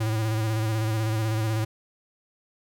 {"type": "tone with vibrato", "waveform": "square", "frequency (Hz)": 110, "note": "A2", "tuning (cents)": 0, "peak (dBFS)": -24, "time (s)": [0, 1.65], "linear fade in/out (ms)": 10, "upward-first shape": "square", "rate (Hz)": 16, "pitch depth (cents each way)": 33, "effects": []}